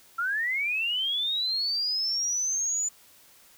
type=linear sweep; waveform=sine; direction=up; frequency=1340 to 7040 Hz; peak=-25 dBFS; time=0.18-2.89 s; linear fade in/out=10 ms; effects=white hiss -56 dBFS RMS until 3.57 s